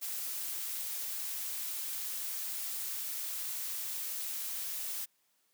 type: noise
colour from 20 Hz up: blue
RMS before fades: -38 dBFS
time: 0.01-5.06 s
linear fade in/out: 20 ms
effects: white hiss -74 dBFS RMS until 5.53 s + high-pass 150 Hz 12 dB/octave

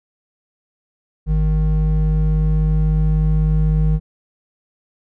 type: tone pair together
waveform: triangle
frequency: 51.91 / 155.56 Hz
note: G#1 / D#3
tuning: 0 / 0 cents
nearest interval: octave + perfect fifth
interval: 1900 cents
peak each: -13 / -15 dBFS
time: 1.26-4 s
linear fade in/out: 50 ms
effects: none

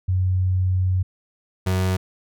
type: tone pair in turn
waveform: sine / 35% pulse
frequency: 92.5 / 93.04 Hz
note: F#2 / F#2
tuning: 0 / +10 cents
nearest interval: unison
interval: 10 cents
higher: second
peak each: -17 dBFS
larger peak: neither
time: 0.08-1.03 / 1.66-1.97 s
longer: first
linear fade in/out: 10 ms
effects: none

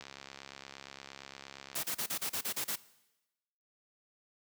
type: click train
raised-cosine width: 0.2 ms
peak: -28 dBFS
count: 126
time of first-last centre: 0.01-1.832 s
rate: 68.6 Hz
type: noise bursts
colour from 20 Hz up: white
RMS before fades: -35 dBFS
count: 9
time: 1.75-2.76 s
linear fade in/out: 10 ms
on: 82 ms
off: 34 ms
effects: noise-tail reverb RT60 1.0 s tail -19 dB re dry + high-pass 100 Hz 12 dB/octave

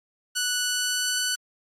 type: tone with pitch glide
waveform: 10% pulse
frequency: 1480 to 1491.2 Hz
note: F#6 to F#6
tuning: 0 to +13 cents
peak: -15 dBFS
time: 0.35-1.36 s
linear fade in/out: 20 ms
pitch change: +13 cents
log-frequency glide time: 0.65-1.23 s
effects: AAC 48 kbps

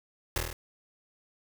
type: noise with echo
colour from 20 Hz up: pink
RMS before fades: -28 dBFS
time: 0.36-0.38 s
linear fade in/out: 2 ms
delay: 25 ms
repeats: 6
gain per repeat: -2 dB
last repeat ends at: 0.53 s
effects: none

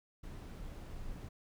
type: noise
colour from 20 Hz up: brown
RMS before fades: -45 dBFS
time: 0.23-1.29 s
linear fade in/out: 10 ms
effects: none

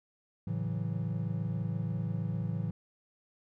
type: chord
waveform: triangle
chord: F# minor seventh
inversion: first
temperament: equal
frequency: 110 / 138.59 / 164.81 / 185 Hz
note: A2 / C#3 / E3 / F#3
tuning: 0 / 0 / 0 / 0 cents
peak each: -33 / -37 / -33 / -38 dBFS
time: 0.47-2.71 s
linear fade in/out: 5 ms
effects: none

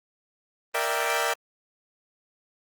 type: chord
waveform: 15% pulse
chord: E half-diminished seventh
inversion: second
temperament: equal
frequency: 466.2 / 587.3 / 659.3 / 784 Hz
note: Bb4 / D5 / E5 / G5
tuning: 0 / 0 / 0 / 0 cents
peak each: -23 dBFS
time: 0.74-1.34 s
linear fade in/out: 10 ms
effects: Opus 24 kbps

